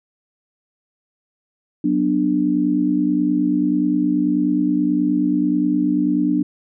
sine chord, B minor, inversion second, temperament just, 185.21 / 246.9 / 296.3 Hz, F#3 / B3 / D4, +2 / 0 / +15 cents, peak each -23 / -21 / -17 dBFS, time 1.84-6.43 s, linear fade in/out 5 ms, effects none

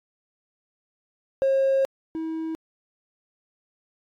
triangle tone pair in turn, 539 / 321.7 Hz, C#5 / E4, -49 / -42 cents, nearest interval major sixth, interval 893 cents, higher first, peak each -15 / -25 dBFS, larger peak first, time 1.42-1.85 / 2.15-2.55 s, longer first, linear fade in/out 0 ms, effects tanh soft clip ceiling -14 dBFS + AAC 64 kbps

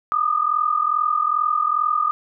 sine tone pair together, 1200 / 1242.4 Hz, D6 / D#6, +37 / -3 cents, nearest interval minor second, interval 60 cents, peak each -20 dBFS, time 0.12-2.11 s, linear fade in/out 0 ms, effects none

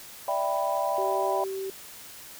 sine chord, E minor seventh, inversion third, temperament equal, 587.3 / 659.3 / 784 / 987.8 Hz, D5 / E5 / G5 / B5, 0 / 0 / 0 / 0 cents, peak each -30 dBFS, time 0.28-1.44 s, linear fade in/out 2 ms
sine tone, 385.4 Hz, G4, 29 cents flat, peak -30 dBFS, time 0.98-1.7 s, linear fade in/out 2 ms
effects white hiss -45 dBFS RMS until 2.39 s

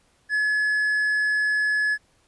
triangle tone, 1704 Hz, G#6, 44 cents sharp, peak -18 dBFS, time 0.29-1.98 s, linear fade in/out 50 ms, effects pink hiss -63 dBFS RMS until 2.27 s + resampled to 24000 Hz

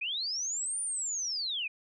sine linear two-way sweep, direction up then down, 2383 to 9397 to 2383 Hz, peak -31 dBFS, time 0.01-1.68 s, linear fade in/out 10 ms, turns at 0.81 s, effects none

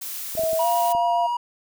blue noise, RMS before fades -32 dBFS, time 0.01-0.93 s, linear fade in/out 10 ms
clicks, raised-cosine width 2 ms, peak -24 dBFS, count 5, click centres 0.352 / 0.394 / 0.436 / 0.532 / 0.95 s
sine tone with pitch glide, 647 to 693.4 Hz, E5 to F5, -32 to -13 cents, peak -20 dBFS, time 0.37-1.27 s, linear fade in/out 10 ms, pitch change +119 cents, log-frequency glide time 0.58-0.67 s
triangle tone with vibrato, 957 Hz, A#5, 45 cents sharp, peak -20 dBFS, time 0.59-1.37 s, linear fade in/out 5 ms, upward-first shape sine, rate 7 Hz, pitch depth 10 cents each way
effects none

